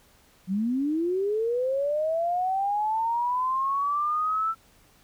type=linear sweep; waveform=sine; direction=up; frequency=178.9 to 1336 Hz; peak=-23 dBFS; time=0.47-4.55 s; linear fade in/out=50 ms; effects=pink hiss -59 dBFS RMS until 5.03 s